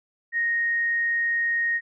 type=tone; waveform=sine; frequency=1864.7 Hz; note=A#6; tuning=in tune; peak=-21 dBFS; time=0.32-1.81 s; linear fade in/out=50 ms; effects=none